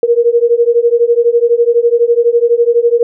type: beating tone pair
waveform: sine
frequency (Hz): 466.2 / 478.2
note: A#4 / A#4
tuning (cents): 0 / +44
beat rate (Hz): 12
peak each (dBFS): -10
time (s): 0.03-3.03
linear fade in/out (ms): 2
effects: none